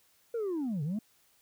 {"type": "linear two-way sweep", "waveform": "sine", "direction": "down then up", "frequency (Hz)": [480.7, 136.7, 227.4], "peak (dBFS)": -28, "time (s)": [0.34, 0.99], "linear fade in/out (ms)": 5, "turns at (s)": 0.83, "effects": ["tanh soft clip ceiling -29 dBFS", "white hiss -67 dBFS RMS until 1.41 s"]}